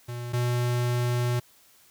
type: tone pair in turn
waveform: square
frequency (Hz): 120.8 / 121.85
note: B2 / B2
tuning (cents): -38 / -23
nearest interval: unison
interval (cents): 15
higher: second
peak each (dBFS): -33 / -24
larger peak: second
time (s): 0.08-0.33 / 0.33-1.4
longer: second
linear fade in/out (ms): 10
effects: white hiss -58 dBFS RMS until 1.9 s